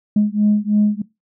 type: beating tone pair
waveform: sine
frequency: 207.7 / 210.8 Hz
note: G#3 / G#3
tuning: 0 / +26 cents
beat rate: 3.1 Hz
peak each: -15 dBFS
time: 0.16-1.02 s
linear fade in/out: 5 ms
effects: noise-tail reverb RT60 0.2 s tail -19 dB re dry + tanh soft clip ceiling -7 dBFS